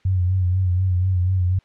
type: tone with vibrato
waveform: sine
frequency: 91.8 Hz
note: F#2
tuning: 13 cents flat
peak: -16 dBFS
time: 0.05-1.59 s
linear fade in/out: 5 ms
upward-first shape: sine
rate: 4.1 Hz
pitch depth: 52 cents each way
effects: white hiss -59 dBFS RMS until 1.64 s + low-pass 3000 Hz 12 dB/octave